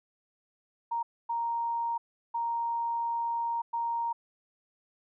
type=tone bursts at uneven times; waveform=sine; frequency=932.3 Hz; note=A#5; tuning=in tune; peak=-28 dBFS; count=4; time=0.91-1.03 / 1.29-1.98 / 2.34-3.62 / 3.73-4.13 s; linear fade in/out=10 ms; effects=none